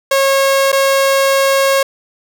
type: tone with dropouts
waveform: sawtooth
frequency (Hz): 545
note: C#5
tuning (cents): -29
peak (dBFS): -6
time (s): 0.11-1.83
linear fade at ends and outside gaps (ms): 5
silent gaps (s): 0.719-0.727
effects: none